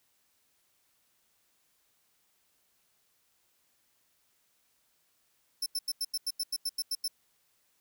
sawtooth tone bursts, 5310 Hz, E8, 12 cents sharp, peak -27 dBFS, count 12, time 5.62-7.08 s, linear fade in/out 5 ms, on 41 ms, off 88 ms, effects white hiss -72 dBFS RMS until 7.8 s

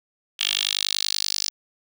10% pulse tone with high-pass filter sweep, 50.4 Hz, G1, 49 cents sharp, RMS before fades -25 dBFS, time 0.39-1.5 s, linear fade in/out 10 ms, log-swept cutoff 3100 to 5100 Hz, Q 3.8, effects none

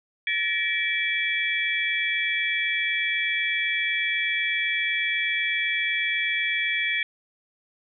sine tone cluster, 1728 / 1896 / 2324 / 3345 Hz, A6 / A#6 / D7 / G#7, -32 / +29 / -19 / +12 cents, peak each -32 / -29 / -25 / -30 dBFS, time 0.27-7.03 s, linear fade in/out 2 ms, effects none

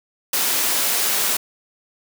white high-pass noise, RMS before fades -20 dBFS, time 0.33-1.37 s, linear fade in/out 5 ms, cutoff 240 Hz, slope 12 dB/octave, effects none

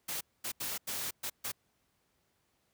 white noise bursts at uneven times, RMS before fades -37 dBFS, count 6, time 0.08-0.21 / 0.44-0.52 / 0.6-0.78 / 0.87-1.11 / 1.23-1.3 / 1.44-1.52 s, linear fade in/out 10 ms, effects pink hiss -75 dBFS RMS until 2.73 s + high-pass 60 Hz 12 dB/octave

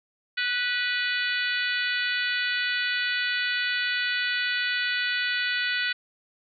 harmonic tone with a mistuned harmonic, 493.9 Hz, B4, in tune, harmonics 3 / 4 / 5 / 6 / 7 / 8 / 9, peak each -28 / -30 / -32 / -34 / -35 / -36 / -37 dBFS, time 0.37-5.93 s, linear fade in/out 10 ms, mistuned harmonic 4, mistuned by -22 cents, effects none

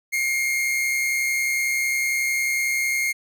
45% pulse tone pair together, 2133 / 2264 Hz, C7 / C#7, +33 / +36 cents, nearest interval minor second, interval 103 cents, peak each -21 / -31 dBFS, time 0.12-3.13 s, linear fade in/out 20 ms, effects none

